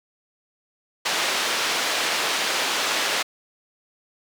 white band-pass noise, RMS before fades -24 dBFS, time 1.05-3.23 s, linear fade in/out 10 ms, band 350 to 4200 Hz, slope 12 dB/octave, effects none

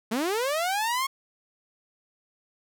sawtooth linear sweep, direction up, 206.7 to 1100 Hz, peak -21 dBFS, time 0.11-1.07 s, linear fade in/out 10 ms, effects none

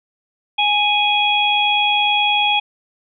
harmonic tone, 830.6 Hz, G#5, in tune, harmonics 1 / 3 / 4, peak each -18 / -18 / -18 dBFS, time 0.58-2.6 s, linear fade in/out 10 ms, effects none

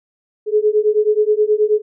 sine beating tone pair, 420 / 429.4 Hz, G#4 / A4, +19 / -42 cents, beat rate 9.4 Hz, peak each -15 dBFS, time 0.46-1.82 s, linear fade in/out 50 ms, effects none

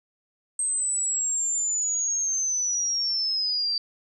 sine linear sweep, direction down, 8330 to 4641 Hz, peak -23 dBFS, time 0.59-3.78 s, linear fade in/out 2 ms, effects none

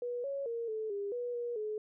sine tone with pitch steps, 485.8 / 555 / 465.2 / 436.6 / 403 / 485.9 / 478.2 / 427.1 Hz, B4 / C#5 / A#4 / A4 / G4 / B4 / A#4 / G#4, -29 / +2 / -4 / -13 / +48 / -28 / +44 / +48 cents, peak -34 dBFS, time 0.02-1.78 s, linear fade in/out 2 ms, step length 220 ms, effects none

